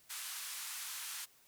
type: band-pass noise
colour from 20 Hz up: white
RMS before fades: -44 dBFS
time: 0.09-1.26 s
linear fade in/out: 20 ms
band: 1000 to 13000 Hz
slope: 24 dB/octave
effects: white hiss -66 dBFS RMS until 1.47 s